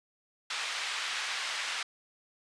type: band-pass noise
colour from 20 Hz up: white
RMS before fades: -35 dBFS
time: 0.5-1.83 s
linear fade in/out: 5 ms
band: 1200 to 3400 Hz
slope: 12 dB/octave
effects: resampled to 22050 Hz